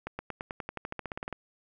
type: accelerating click train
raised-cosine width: 0.5 ms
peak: -20 dBFS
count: 17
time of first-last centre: 0.07-1.327 s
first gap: 120 ms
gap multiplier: 0.94
effects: none